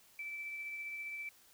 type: tone with tremolo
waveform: sine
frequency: 2323 Hz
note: D7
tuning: 20 cents flat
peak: -39 dBFS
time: 0.19-1.29 s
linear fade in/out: 2 ms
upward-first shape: triangle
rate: 15 Hz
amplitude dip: 30%
effects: white hiss -64 dBFS RMS until 1.53 s